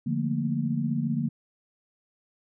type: chord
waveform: sine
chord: Bb major seventh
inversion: first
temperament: equal with one note detuned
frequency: 146.83 / 174.61 / 218 / 233.1 Hz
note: D3 / F3 / A3 / Bb3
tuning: 0 / 0 / -16 / 0 cents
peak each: -29 / -32 / -34 / -28 dBFS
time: 0.06-1.29 s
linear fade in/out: 10 ms
effects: none